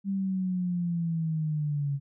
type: linear sweep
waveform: sine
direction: down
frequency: 197.8 to 138.59 Hz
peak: -26 dBFS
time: 0.04-2 s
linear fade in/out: 50 ms
effects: none